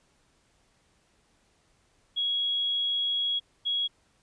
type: tone pair in turn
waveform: sine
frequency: 3322 / 3322 Hz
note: G#7 / G#7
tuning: 0 / 0 cents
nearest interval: unison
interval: 0 cents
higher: neither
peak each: -25 dBFS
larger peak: neither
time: 2.16-3.4 / 3.65-3.88 s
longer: first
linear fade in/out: 20 ms
effects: pink hiss -67 dBFS RMS until 4.22 s + resampled to 22050 Hz